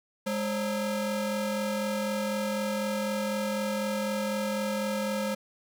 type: ring-modulated tone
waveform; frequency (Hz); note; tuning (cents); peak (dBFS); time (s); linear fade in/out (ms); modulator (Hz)
40% pulse; 370; F#4; 0; -24; 0.26-5.35; 10; 163
effects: none